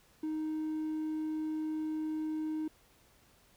triangle tone, 311.5 Hz, D#4, 2 cents sharp, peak -30 dBFS, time 0.23-2.68 s, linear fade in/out 5 ms, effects tanh soft clip ceiling -27 dBFS + pink hiss -65 dBFS RMS until 3.56 s

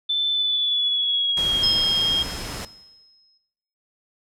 sine tone with pitch glide, 3525 to 3232 Hz, A7 to G#7, +2 to -48 cents, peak -19 dBFS, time 0.09-2.23 s, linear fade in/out 10 ms, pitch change -150 cents, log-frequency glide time 0.31-1.68 s
pink noise, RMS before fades -32 dBFS, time 1.37-2.65 s, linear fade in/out 2 ms
sine tone with exponential decay, 5150 Hz, E8, 41 cents flat, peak -17 dBFS, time 1.63-3.38 s, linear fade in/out 5 ms, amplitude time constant 380 ms
effects noise-tail reverb RT60 1.0 s tail -18 dB re dry + low-pass 11000 Hz 12 dB/octave

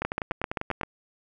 two click trains, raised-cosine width 0.5 ms, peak -12 / -14 dBFS, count 7 / 9, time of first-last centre 0.05-0.833 / 0.02-0.812 s, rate 7.66 / 10.1 Hz, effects none

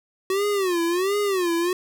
square tone with vibrato, 372.4 Hz, F#4, 11 cents sharp, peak -21 dBFS, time 0.3-1.73 s, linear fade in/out 2 ms, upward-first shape sine, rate 1.4 Hz, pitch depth 180 cents each way, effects none

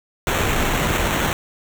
pink noise with sample-and-hold, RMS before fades -20 dBFS, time 0.27-1.33 s, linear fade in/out 0 ms, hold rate 4900 Hz, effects none

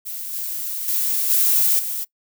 violet noise with level steps, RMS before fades -30 / -27 / -21 / -17 / -26 dBFS, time 0.05-2.05 s, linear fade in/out 20 ms, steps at 0.33 / 0.88 / 1.3 / 1.79 s, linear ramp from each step 2 ms, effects noise-tail reverb RT60 0.1 s tail -21 dB re dry

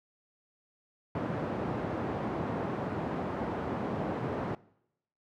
pink band-pass noise, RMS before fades -34 dBFS, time 1.15-4.55 s, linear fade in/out 2 ms, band 120 to 960 Hz, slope 12 dB/octave, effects noise-tail reverb RT60 0.8 s tail -22 dB re dry + high-pass 60 Hz 12 dB/octave

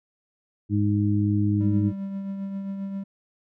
harmonic tone, 103.4 Hz, G#2, 7 cents flat, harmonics 1 / 2 / 3, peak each -22 / -25 / -25 dBFS, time 0.69-1.93 s, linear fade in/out 50 ms
triangle tone with tremolo, 196 Hz, G3, in tune, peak -25 dBFS, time 1.6-3.04 s, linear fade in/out 10 ms, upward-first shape triangle, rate 7.5 Hz, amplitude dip 40%
effects none

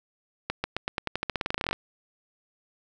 accelerating click train, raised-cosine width 0.3 ms, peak -11 dBFS, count 21, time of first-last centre 0.5-1.73 s, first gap 140 ms, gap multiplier 0.9, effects none

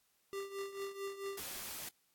square tone with tremolo, 394.7 Hz, G4, 12 cents sharp, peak -38 dBFS, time 0.33-1.4 s, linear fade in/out 0 ms, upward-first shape triangle, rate 4.5 Hz, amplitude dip 80%
white noise, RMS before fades -45 dBFS, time 1.37-1.89 s, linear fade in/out 5 ms
effects white hiss -75 dBFS RMS until 2.14 s + AAC 64 kbps

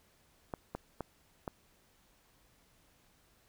clicks, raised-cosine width 1 ms, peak -23 dBFS, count 4, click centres 0.538 / 0.75 / 1.007 / 1.478 s, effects pink hiss -68 dBFS RMS until 3.48 s

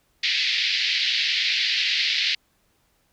white band-pass noise, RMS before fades -23 dBFS, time 0.23-2.35 s, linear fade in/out 5 ms, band 1900 to 4700 Hz, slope 48 dB/octave, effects pink hiss -66 dBFS RMS until 3.12 s

